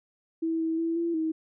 sine tone with pitch steps, 326.3 / 324.1 / 330.4 / 337.7 / 318.8 Hz, E4 / E4 / E4 / E4 / D#4, -18 / -29 / +4 / +42 / +42 cents, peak -25 dBFS, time 0.42-1.32 s, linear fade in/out 10 ms, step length 180 ms, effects none

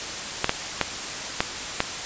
clicks, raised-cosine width 0.3 ms, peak -3 dBFS, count 5, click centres 0.444 / 0.494 / 0.813 / 1.405 / 1.804 s, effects white hiss -31 dBFS RMS until 2.05 s + resampled to 16000 Hz

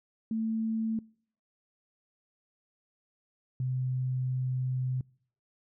sine tone pair in turn, 222.6 / 128.34 Hz, A3 / C3, +20 / -33 cents, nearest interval minor seventh, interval 953 cents, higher first, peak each -28 dBFS, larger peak neither, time 0.31-0.99 / 3.6-5.01 s, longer second, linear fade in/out 2 ms, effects noise-tail reverb RT60 0.6 s tail -26 dB re dry

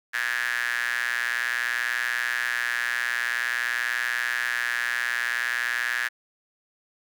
sawtooth tone with high-pass filter, 120.5 Hz, B2, 42 cents flat, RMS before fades -27 dBFS, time 0.13-6.09 s, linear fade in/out 20 ms, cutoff 1700 Hz, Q 8.2, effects none

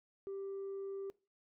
sine tone, 392 Hz, G4, in tune, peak -38 dBFS, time 0.27-1.1 s, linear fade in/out 0 ms, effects noise-tail reverb RT60 0.3 s tail -22 dB re dry + tanh soft clip ceiling -38 dBFS

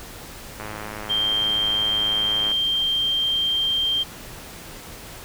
click train, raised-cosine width 0.5 ms, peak -18 dBFS, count 204, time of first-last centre 0.6-2.515 s, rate 106 Hz
sine tone, 3170 Hz, G7, 19 cents sharp, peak -19 dBFS, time 1.09-4.04 s, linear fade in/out 20 ms
effects pink hiss -39 dBFS RMS until 5.24 s

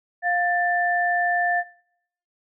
sine tone pair together, 703 / 1770.1 Hz, F5 / A6, +11 / +10 cents, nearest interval octave + major third, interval 1599 cents, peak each -22 dBFS, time 0.22-1.64 s, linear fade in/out 50 ms, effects noise-tail reverb RT60 0.7 s tail -20 dB re dry

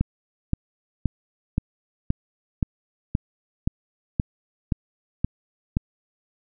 click train, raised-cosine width 5 ms, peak -8 dBFS, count 12, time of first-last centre 0.01-5.769 s, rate 1.91 Hz, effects none

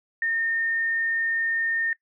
sine tone, 1825 Hz, A#6, 37 cents flat, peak -22 dBFS, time 0.22-1.93 s, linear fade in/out 2 ms, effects noise-tail reverb RT60 0.1 s tail -21 dB re dry

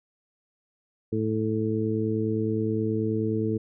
harmonic tone, 109.5 Hz, A2, 8 cents flat, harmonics 1 / 2 / 3 / 4, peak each -29 / -29 / -29 / -29 dBFS, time 1.12-3.58 s, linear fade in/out 10 ms, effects none

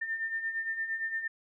sine beating tone pair, 1796 / 1804.7 Hz, A6 / A6, +35 / +43 cents, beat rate 8.7 Hz, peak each -39 / -32 dBFS, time 0.01-1.28 s, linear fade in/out 10 ms, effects none

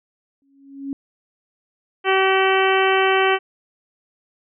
sine tone with exponential growth, 275.8 Hz, C#4, 9 cents flat, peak -22 dBFS, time 0.42-0.93 s, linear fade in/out 1 ms, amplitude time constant 110 ms
harmonic tone, 382.7 Hz, G4, 42 cents flat, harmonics 1 / 2 / 3 / 4 / 5 / 6 / 7 / 8, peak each -18 / -21 / -23 / -24 / -25 / -26 / -26 / -27 dBFS, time 2.04-3.39 s, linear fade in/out 50 ms
effects none

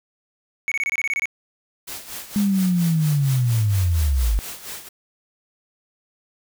triangle tone bursts, 2224 Hz, C#7, 5 cents sharp, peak -18 dBFS, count 10, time 0.68-1.256 s, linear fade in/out 0 ms, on 36 ms, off 24 ms
white noise with tremolo, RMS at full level -32 dBFS, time 1.87-4.89 s, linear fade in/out 10 ms, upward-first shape sine, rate 4.3 Hz, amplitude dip 70%
sine linear sweep, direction down, 207.7 to 48.31 Hz, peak -16 dBFS, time 2.36-4.39 s, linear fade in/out 0 ms
effects none

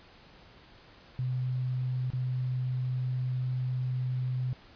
sine tone with dropouts, 127.1 Hz, C3, 50 cents flat, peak -28 dBFS, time 1.19-4.53 s, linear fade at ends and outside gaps 0 ms, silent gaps 2.103-2.134 s, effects pink hiss -55 dBFS RMS until 4.75 s + resampled to 11025 Hz

